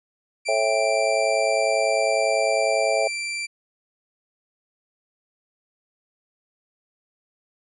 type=tone; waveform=sawtooth; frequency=2350 Hz; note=D7; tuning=1 cent sharp; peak=-23 dBFS; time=0.45-3.47 s; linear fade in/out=20 ms
type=chord; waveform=sine; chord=A dominant seventh; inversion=none; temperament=just; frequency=440 / 550 / 660 / 792 Hz; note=A4 / C#5 / E5 / G5; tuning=0 / -14 / +2 / +18 cents; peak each=-28 / -24 / -22 / -28 dBFS; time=0.48-3.08 s; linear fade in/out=10 ms
effects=resampled to 24000 Hz